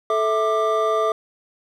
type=tone cluster; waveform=triangle; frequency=436.9 / 655 / 1187 Hz; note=A4 / E5 / D6; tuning=-12 / -11 / +18 cents; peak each=-20 dBFS; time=0.1-1.12 s; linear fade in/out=2 ms; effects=none